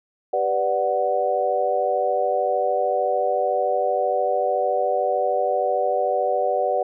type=chord; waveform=sine; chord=G major seventh; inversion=none; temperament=equal; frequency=392 / 493.9 / 587.3 / 740 Hz; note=G4 / B4 / D5 / F#5; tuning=0 / 0 / 0 / 0 cents; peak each=-29 / -24 / -23 / -23 dBFS; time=0.33-6.83 s; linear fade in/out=5 ms; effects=none